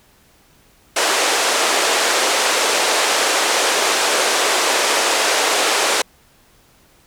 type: band-pass noise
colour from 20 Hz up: pink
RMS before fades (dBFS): -17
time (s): 0.96-6.02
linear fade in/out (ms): 5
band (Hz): 410 to 9300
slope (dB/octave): 24
effects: pink hiss -53 dBFS RMS until 7.06 s